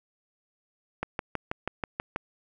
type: click train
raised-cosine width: 0.5 ms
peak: -14 dBFS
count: 8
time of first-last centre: 1.03-2.161 s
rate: 6.19 Hz
effects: none